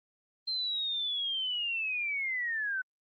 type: linear sweep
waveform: sine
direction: down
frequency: 4158 to 1493 Hz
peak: -30 dBFS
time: 0.47-2.82 s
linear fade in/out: 10 ms
effects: Opus 32 kbps